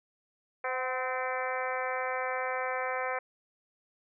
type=harmonic tone with a mistuned harmonic; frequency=257.3 Hz; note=C4; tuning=29 cents flat; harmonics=2 / 3 / 4 / 5 / 6 / 7 / 8 / 9; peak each=-35 / -37 / -38 / -39 / -40 / -40 / -41 / -42 dBFS; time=0.64-3.19 s; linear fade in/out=5 ms; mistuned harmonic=3; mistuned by=-30 cents; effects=none